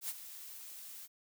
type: noise with ADSR envelope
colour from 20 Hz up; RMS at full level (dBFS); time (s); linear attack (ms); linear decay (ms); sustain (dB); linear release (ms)
blue; -37; 0.01-1.08; 81; 35; -12; 36
effects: none